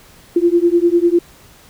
sine beating tone pair, 340 / 350 Hz, F4 / F4, -46 / +4 cents, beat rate 10 Hz, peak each -13 dBFS, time 0.36-1.19 s, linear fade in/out 5 ms, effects pink hiss -45 dBFS RMS until 1.69 s

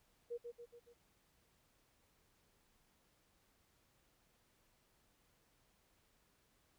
sine tone with echo, 475.4 Hz, A#4, 34 cents sharp, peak -40 dBFS, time 0.3-0.38 s, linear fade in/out 20 ms, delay 140 ms, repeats 4, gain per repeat -5 dB, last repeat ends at 0.94 s, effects pink hiss -75 dBFS RMS until 6.78 s

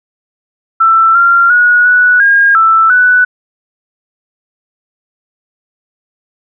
sine tone with pitch steps, 1333 / 1383 / 1455 / 1475 / 1623 / 1325 / 1488 Hz, E6 / F6 / F#6 / F#6 / G#6 / E6 / F#6, +19 / -17 / -29 / -6 / -40 / +9 / +9 cents, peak -4 dBFS, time 0.8-3.25 s, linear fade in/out 10 ms, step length 350 ms, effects none

